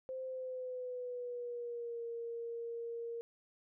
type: tone with pitch glide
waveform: sine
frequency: 520 to 466 Hz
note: C5 to A#4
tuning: -11 to -1 cents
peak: -39 dBFS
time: 0.09-3.21 s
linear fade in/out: 0 ms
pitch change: -190 cents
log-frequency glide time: 0.25-2.03 s
effects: none